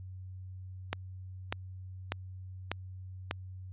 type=click train; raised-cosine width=0.3 ms; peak=-15 dBFS; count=5; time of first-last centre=0.93-3.311 s; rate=1.68 Hz; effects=added 93 Hz sine -42 dBFS peak until 3.72 s + resampled to 8000 Hz